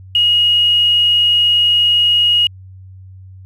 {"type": "tone with quantisation", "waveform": "sine", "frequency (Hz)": 2883, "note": "F#7", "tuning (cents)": -46, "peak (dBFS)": -9, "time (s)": [0.15, 2.47], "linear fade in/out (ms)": 2, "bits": 6, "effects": ["added 94 Hz sine -34 dBFS peak until 3.45 s", "resampled to 32000 Hz"]}